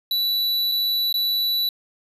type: tone with dropouts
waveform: square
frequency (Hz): 3951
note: B7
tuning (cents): 0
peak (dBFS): -20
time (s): 0.11-1.69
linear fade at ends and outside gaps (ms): 2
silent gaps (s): 0.716-0.719 / 1.127-1.141
effects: resampled to 32000 Hz